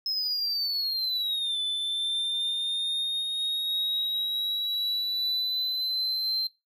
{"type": "linear two-way sweep", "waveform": "triangle", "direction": "down then up", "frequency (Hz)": [5170, 3500, 4129], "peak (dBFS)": -25, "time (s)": [0.06, 6.47], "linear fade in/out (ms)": 2, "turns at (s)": 1.59, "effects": ["noise-tail reverb RT60 0.2 s tail -17 dB re dry"]}